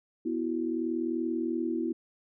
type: chord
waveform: sine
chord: B suspended fourth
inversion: none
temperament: equal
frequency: 246.9 / 329.6 / 370 Hz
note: B3 / E4 / F#4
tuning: 0 / 0 / 0 cents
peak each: -33 / -30 / -36 dBFS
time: 0.25-1.93 s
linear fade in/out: 10 ms
effects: none